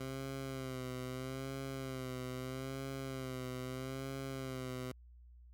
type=tone with vibrato; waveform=15% pulse; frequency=131.2 Hz; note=C3; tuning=5 cents sharp; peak=-34 dBFS; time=0-4.92 s; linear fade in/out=5 ms; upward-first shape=sine; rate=0.78 Hz; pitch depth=53 cents each way; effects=added 60 Hz sine -55 dBFS peak until 5.53 s